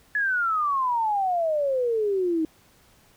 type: exponential sweep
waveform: sine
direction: down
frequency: 1718 to 311.1 Hz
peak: -21 dBFS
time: 0.15-2.45 s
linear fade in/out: 2 ms
effects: pink hiss -58 dBFS RMS until 3.16 s